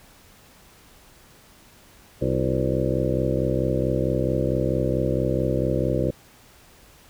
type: harmonic tone with a mistuned harmonic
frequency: 64.5 Hz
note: C2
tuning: 24 cents flat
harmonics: 1 / 2 / 3 / 4 / 5 / 6 / 7 / 8 / 9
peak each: -30 / -26 / -30 / -31 / -29 / -30 / -31 / -27 / -31 dBFS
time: 2.21-6.11 s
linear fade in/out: 10 ms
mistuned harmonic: 6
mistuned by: -100 cents
effects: pink hiss -52 dBFS RMS until 7.09 s